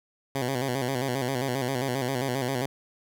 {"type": "tone with vibrato", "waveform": "10% pulse", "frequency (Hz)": 130, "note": "C3", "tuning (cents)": -11, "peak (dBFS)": -18, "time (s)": [0.35, 2.66], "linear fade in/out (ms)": 2, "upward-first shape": "square", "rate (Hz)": 7.5, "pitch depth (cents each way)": 86, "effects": []}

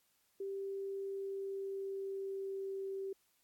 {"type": "tone with pitch glide", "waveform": "sine", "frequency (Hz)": [392, 388.2], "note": ["G4", "G4"], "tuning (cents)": [0, -17], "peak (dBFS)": -38, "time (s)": [0.4, 3.13], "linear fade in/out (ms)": 5, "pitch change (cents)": -17, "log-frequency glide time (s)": [1.03, 2.88], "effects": ["white hiss -75 dBFS RMS until 3.43 s", "AAC 64 kbps"]}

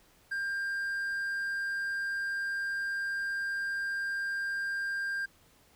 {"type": "tone", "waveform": "triangle", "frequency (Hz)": 1595, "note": "G6", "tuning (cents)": 30, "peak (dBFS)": -29, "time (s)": [0.31, 5.26], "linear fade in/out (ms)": 10, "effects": ["pink hiss -63 dBFS RMS until 5.75 s"]}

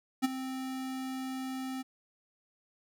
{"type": "tone with ADSR envelope", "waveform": "square", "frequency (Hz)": 261.6, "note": "C4", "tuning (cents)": 0, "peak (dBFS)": -23, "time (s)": [0.22, 1.83], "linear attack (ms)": 26, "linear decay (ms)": 20, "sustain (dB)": -13, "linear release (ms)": 21, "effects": []}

